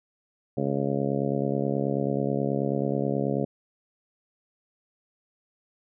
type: harmonic tone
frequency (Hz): 69.3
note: C#2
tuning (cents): 0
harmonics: 2 / 3 / 4 / 5 / 6 / 7 / 8 / 9 / 10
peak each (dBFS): -30 / -30 / -31 / -37 / -31 / -36 / -32 / -39 / -38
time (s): 0.57-3.45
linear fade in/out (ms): 5
effects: none